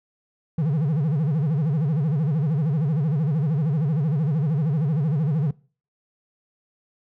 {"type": "tone with vibrato", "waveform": "triangle", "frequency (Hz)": 150.2, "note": "D3", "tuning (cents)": 39, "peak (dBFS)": -17, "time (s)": [0.58, 5.51], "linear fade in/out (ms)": 5, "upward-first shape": "sine", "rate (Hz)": 13, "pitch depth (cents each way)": 200, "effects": ["noise-tail reverb RT60 0.4 s tail -22 dB re dry"]}